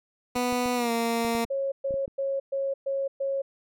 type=tone with pitch glide; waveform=15% pulse; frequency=246.9 to 231.7 Hz; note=B3 to A#3; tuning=0 to -10 cents; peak=-18 dBFS; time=0.35-1.45 s; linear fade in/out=10 ms; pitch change=-110 cents; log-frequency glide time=0.75-0.91 s
type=clicks; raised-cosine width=3 ms; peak=-28 dBFS; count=9; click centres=0.361 / 0.526 / 0.659 / 1.249 / 1.351 / 1.45 / 1.908 / 1.941 / 2.079 s
type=tone bursts; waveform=sine; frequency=547 Hz; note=C#5; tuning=23 cents flat; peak=-25 dBFS; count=6; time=1.5-3.42 s; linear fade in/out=10 ms; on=220 ms; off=120 ms
effects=none